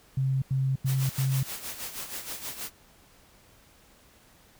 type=tone bursts; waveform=sine; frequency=133.4 Hz; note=C3; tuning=34 cents sharp; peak=-23 dBFS; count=4; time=0.17-1.431 s; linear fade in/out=5 ms; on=250 ms; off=87 ms
type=noise with tremolo; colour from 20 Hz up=white; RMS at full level=-35 dBFS; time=0.85-2.71 s; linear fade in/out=50 ms; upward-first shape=sine; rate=6.3 Hz; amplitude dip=65%
effects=pink hiss -58 dBFS RMS until 4.59 s